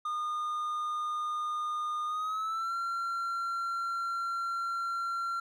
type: tone with pitch glide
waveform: triangle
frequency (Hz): 1220 to 1369.4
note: D#6 to F6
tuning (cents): -34 to -34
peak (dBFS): -29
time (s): 0.05-5.4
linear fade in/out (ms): 5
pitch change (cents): +200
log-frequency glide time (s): 2.06-2.75
effects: none